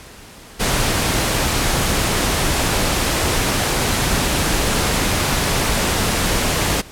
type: noise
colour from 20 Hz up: pink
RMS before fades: -18 dBFS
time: 0.59-6.82 s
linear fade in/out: 20 ms
effects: pink hiss -40 dBFS RMS until 6.91 s + low-pass 12000 Hz 12 dB/octave